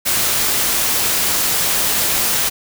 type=noise; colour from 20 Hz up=white; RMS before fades=-17 dBFS; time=0.05-2.5 s; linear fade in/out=20 ms; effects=none